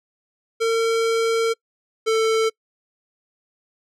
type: tone pair in turn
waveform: square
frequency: 454.7 / 444.8 Hz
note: A#4 / A4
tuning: -43 / +19 cents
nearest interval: unison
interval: 38 cents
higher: first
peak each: -18 / -17 dBFS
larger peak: second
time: 0.6-1.54 / 2.06-2.5 s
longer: first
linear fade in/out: 20 ms
effects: noise-tail reverb RT60 0.1 s tail -26 dB re dry + low-pass 8000 Hz 12 dB/octave